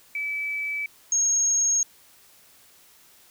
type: tone pair in turn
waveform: sine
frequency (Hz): 2302 / 6532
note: D7 / G#8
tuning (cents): -35 / -30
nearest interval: octave + tritone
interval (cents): 1805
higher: second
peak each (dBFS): -26 / -19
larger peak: second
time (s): 0.15-0.86 / 1.12-1.83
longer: neither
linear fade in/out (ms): 2
effects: white hiss -55 dBFS RMS until 3.3 s